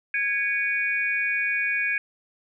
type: tone cluster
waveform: sine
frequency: 1654 / 2250 / 2455 Hz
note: G#6 / C#7 / D#7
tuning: -8 / +25 / -24 cents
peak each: -26 / -27 / -27 dBFS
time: 0.14-1.98 s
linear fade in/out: 2 ms
effects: none